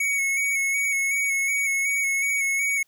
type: tone with vibrato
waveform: square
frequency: 2217 Hz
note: C#7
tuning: in tune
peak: -22 dBFS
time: 0-2.83 s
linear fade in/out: 5 ms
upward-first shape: square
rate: 2.7 Hz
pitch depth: 23 cents each way
effects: white hiss -67 dBFS RMS until 2.87 s